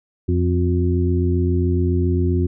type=harmonic tone with a mistuned harmonic; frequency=87.31 Hz; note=F2; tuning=in tune; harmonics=1 / 2 / 3 / 4; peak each=-17 / -25 / -24 / -23 dBFS; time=0.28-2.47 s; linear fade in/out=10 ms; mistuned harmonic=4; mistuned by=+41 cents; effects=none